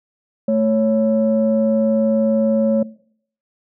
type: tone pair together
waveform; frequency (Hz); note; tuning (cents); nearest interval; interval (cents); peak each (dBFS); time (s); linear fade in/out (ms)
sine; 220 / 553.4; A3 / C#5; 0 / -3; octave + major third; 1597; -16 / -16; 0.48-2.83; 5
effects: noise-tail reverb RT60 0.6 s tail -20 dB re dry + tanh soft clip ceiling -7 dBFS